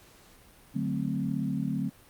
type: chord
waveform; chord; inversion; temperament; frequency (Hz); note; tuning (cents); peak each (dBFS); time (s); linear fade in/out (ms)
sine; D dominant seventh; none; equal; 146.83 / 185 / 220 / 261.6; D3 / F#3 / A3 / C4; 0 / 0 / 0 / 0; -33; 0.74-1.9; 20
effects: pink hiss -56 dBFS RMS until 2.09 s + Opus 48 kbps